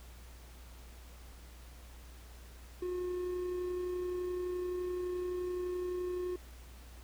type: tone with amplitude modulation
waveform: triangle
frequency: 360.2 Hz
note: F#4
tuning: 46 cents flat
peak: -31 dBFS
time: 2.82-6.36 s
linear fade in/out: 5 ms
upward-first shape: sine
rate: 31.7 Hz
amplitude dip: 25%
effects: added 60 Hz sine -50 dBFS peak until 7.03 s + pink hiss -58 dBFS RMS until 7.03 s